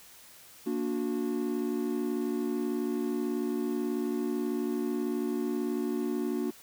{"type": "chord", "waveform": "triangle", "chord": "Bb augmented", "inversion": "none", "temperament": "just", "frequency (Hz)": [233.1, 291.4, 364.2], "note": ["Bb3", "D4", "F#4"], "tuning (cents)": [0, -13, -27], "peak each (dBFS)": -31, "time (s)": [0.66, 6.51], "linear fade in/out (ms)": 10, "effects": ["white hiss -53 dBFS RMS until 6.62 s"]}